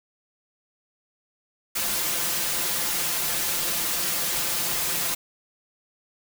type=noise with comb filter; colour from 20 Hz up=white; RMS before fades=-26 dBFS; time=1.75-5.15 s; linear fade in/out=10 ms; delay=5.8 ms; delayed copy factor=+0.7; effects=none